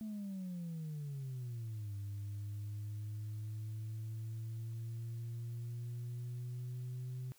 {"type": "exponential two-way sweep", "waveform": "sine", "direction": "down then up", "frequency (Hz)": [220, 100.5, 127.7], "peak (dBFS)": -38, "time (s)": [0.01, 7.32], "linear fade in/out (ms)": 0, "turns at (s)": 1.95, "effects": ["tanh soft clip ceiling -38 dBFS", "white hiss -67 dBFS RMS until 7.38 s"]}